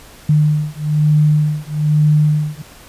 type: beating tone pair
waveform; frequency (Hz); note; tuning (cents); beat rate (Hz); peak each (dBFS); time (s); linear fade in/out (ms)
sine; 150.6 / 151.7; D3 / D#3; +44 / -44; 1.1; -14; 0.29-2.62; 5
effects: pink hiss -41 dBFS RMS until 2.88 s + resampled to 32000 Hz